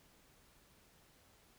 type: silence
effects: pink hiss -67 dBFS RMS until 1.58 s